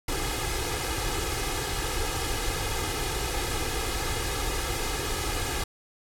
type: noise with comb filter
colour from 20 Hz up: pink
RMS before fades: -29 dBFS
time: 0.08-5.64 s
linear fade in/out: 5 ms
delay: 2.4 ms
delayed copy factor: +0.75
effects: low-pass 12000 Hz 12 dB/octave